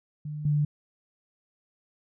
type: tone pair in turn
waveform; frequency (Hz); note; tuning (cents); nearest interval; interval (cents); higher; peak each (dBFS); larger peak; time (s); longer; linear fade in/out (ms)
sine; 150 / 147.93; D3 / D3; +37 / +13; unison; 24; first; -32 / -21; second; 0.25-0.45 / 0.45-0.65; neither; 5
effects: none